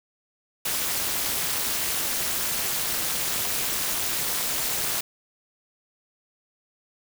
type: noise with amplitude modulation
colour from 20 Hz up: white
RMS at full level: -23 dBFS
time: 0.65-5.01 s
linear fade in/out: 5 ms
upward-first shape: sine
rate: 287 Hz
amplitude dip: 85%
effects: none